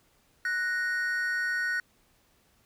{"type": "tone pair together", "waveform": "triangle", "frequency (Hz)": [1479, 1863.4], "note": ["F#6", "A#6"], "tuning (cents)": [-1, -1], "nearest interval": "major third", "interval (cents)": 400, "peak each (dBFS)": [-27, -29], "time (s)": [0.45, 1.8], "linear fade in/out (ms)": 2, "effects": ["pink hiss -66 dBFS RMS until 2.65 s"]}